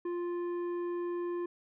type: tone with tanh clipping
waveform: triangle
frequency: 349.2 Hz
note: F4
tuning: in tune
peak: -34 dBFS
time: 0.05-1.46 s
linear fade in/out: 5 ms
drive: 13 dB
effects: none